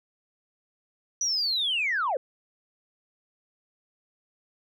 sine linear sweep, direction down, 5950 to 471.9 Hz, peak -23 dBFS, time 1.21-2.17 s, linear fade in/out 2 ms, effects tanh soft clip ceiling -19 dBFS

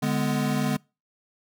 square chord, G# diminished, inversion second, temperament equal with one note detuned, 146.83 / 207.7 / 249.4 Hz, D3 / G#3 / B3, 0 / 0 / +17 cents, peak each -28 dBFS, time 0.02-0.77 s, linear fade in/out 10 ms, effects noise-tail reverb RT60 0.3 s tail -26 dB re dry

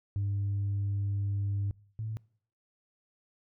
sine tone pair in turn, 100 / 109.68 Hz, G2 / A2, +35 / -5 cents, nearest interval major second, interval 160 cents, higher second, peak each -26 / -32 dBFS, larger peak first, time 0.16-1.71 / 1.99-2.17 s, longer first, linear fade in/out 0 ms, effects noise-tail reverb RT60 0.6 s tail -25 dB re dry + tanh soft clip ceiling -26 dBFS

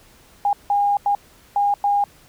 sine tone bursts at uneven times, 812 Hz, G#5, 39 cents flat, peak -15 dBFS, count 5, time 0.45-0.53 / 0.7-0.97 / 1.06-1.15 / 1.56-1.74 / 1.84-2.04 s, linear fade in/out 2 ms, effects pink hiss -51 dBFS RMS until 2.28 s

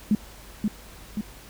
sine tone with echo, 210.7 Hz, G#3, 25 cents sharp, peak -16 dBFS, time 0.11-0.15 s, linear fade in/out 2 ms, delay 530 ms, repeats 2, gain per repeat -4 dB, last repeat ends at 1.21 s, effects added 50 Hz sine -48 dBFS peak until 1.49 s + pink hiss -47 dBFS RMS until 1.49 s

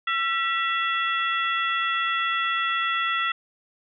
harmonic tone with a mistuned harmonic, 673 Hz, E5, 36 cents sharp, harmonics 2 / 3 / 4 / 5, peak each -25 / -27 / -31 / -31 dBFS, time 0.07-3.32 s, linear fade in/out 5 ms, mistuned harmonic 3, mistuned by -60 cents, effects none

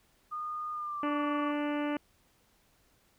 sine tone with pitch glide, 1224 to 1148.6 Hz, D#6 to D6, -29 to -39 cents, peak -34 dBFS, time 0.31-1.52 s, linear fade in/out 20 ms, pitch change -110 cents, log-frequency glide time 0.72-1.14 s
harmonic tone, 293.7 Hz, D4, in tune, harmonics 1 / 2 / 3 / 4 / 5 / 6 / 7 / 8 / 9 / 10, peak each -31 / -37 / -41 / -43 / -45 / -47 / -48 / -49 / -50 / -51 dBFS, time 1.03-1.97 s, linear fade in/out 2 ms
effects pink hiss -68 dBFS RMS until 3.18 s

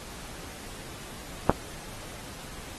click, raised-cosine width 1 ms, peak -3 dBFS, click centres 1.496 s, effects pink hiss -43 dBFS RMS until 2.78 s + AAC 32 kbps

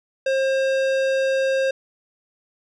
sine tone with tanh clipping, 534 Hz, C5, 35 cents sharp, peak -20 dBFS, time 0.26-1.71 s, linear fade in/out 5 ms, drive 17 dB, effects none

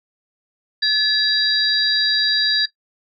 sine tone cluster, 1719 / 3869 / 4747 Hz, A6 / B7 / D8, -41 / -36 / +18 cents, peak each -19 dBFS, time 0.82-2.66 s, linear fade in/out 10 ms, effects noise-tail reverb RT60 0.1 s tail -17 dB re dry

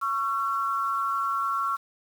sine tone pair together, 1108.7 / 1355.4 Hz, C#6 / E6, 0 / +48 cents, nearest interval minor third, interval 348 cents, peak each -27 dBFS, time 0.01-1.77 s, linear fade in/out 20 ms, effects 8-bit

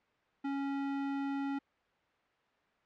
square tone, 277.2 Hz, C#4, in tune, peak -34 dBFS, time 0.44-1.59 s, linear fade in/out 10 ms, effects white hiss -71 dBFS RMS until 2.85 s + low-pass 2000 Hz 12 dB/octave

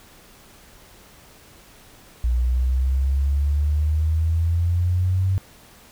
sine exponential sweep, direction up, 59.5 to 96 Hz, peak -17 dBFS, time 2.24-5.38 s, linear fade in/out 0 ms, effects pink hiss -49 dBFS RMS until 5.91 s

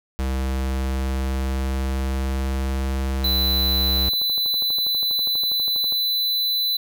square tone with pitch glide, 65.8 to 66.53 Hz, C2 to C2, +10 to +29 cents, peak -22 dBFS, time 0.19-4.09 s, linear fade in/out 0 ms, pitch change +19 cents, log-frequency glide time 0.39-2.92 s
square tone, 4000 Hz, B7, 21 cents sharp, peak -20 dBFS, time 3.24-6.77 s, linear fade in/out 5 ms
click train, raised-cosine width 1 ms, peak -24 dBFS, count 27, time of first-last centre 3.81-5.924 s, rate 12.3 Hz
effects none

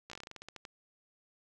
slowing click train, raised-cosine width 0.2 ms, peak -28 dBFS, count 14, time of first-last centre 0.1-0.652 s, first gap 15 ms, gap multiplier 1.16, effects none

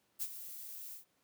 violet noise with ADSR envelope, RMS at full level -35 dBFS, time 0.19-1.05 s, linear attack 31 ms, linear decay 51 ms, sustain -12 dB, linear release 120 ms, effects pink hiss -75 dBFS RMS until 1.23 s + high-pass 150 Hz 12 dB/octave

